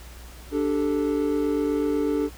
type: chord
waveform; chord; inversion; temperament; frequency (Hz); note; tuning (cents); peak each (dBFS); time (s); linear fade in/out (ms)
triangle; D suspended fourth; none; equal; 293.7 / 392 / 440; D4 / G4 / A4; 0 / 0 / 0; -22 / -27 / -24; 0.51-2.3; 50
effects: added 60 Hz sine -42 dBFS peak until 2.37 s + pink hiss -47 dBFS RMS until 2.37 s